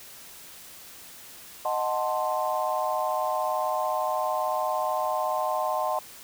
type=chord; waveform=sine; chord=D# diminished seventh; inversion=none; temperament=equal; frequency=622.3 / 740 / 880 / 1046.5 Hz; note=D#5 / F#5 / A5 / C6; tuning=0 / 0 / 0 / 0 cents; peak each=-29 / -30 / -31 / -30 dBFS; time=1.65-5.99 s; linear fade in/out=2 ms; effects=white hiss -46 dBFS RMS until 6.23 s